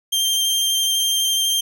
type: tone with vibrato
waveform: sawtooth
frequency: 3169 Hz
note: G7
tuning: 18 cents sharp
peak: -14 dBFS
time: 0.12-1.61 s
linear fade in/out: 10 ms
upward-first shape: sine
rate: 12 Hz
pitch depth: 12 cents each way
effects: none